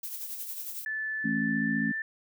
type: noise with tremolo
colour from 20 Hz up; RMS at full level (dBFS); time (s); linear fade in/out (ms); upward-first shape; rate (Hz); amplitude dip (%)
violet; -36; 0.03-0.85; 5; sine; 11; 45
type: tone with pitch glide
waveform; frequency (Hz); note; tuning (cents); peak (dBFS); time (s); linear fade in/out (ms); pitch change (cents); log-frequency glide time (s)
sine; 1746 to 1771.4; A6 to A6; -14 to +11; -30; 0.86-2.02; 2; +25; 1.18-1.81
type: chord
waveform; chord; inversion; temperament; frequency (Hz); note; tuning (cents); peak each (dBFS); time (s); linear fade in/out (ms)
sine; A major; second; just; 165 / 220 / 275; E3 / A3 / C#4; +2 / 0 / -14; -35 / -29 / -31; 1.24-1.92; 10
effects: none